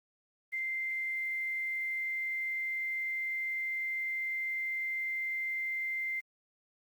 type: tone with quantisation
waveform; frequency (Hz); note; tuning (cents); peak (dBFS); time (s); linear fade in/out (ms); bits
sine; 2088; C7; -4; -32; 0.52-6.21; 20; 10
effects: Opus 24 kbps